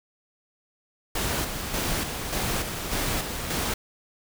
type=noise with tremolo; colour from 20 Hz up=pink; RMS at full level=-27 dBFS; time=1.15-3.74 s; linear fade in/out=5 ms; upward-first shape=square; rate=1.7 Hz; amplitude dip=45%; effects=none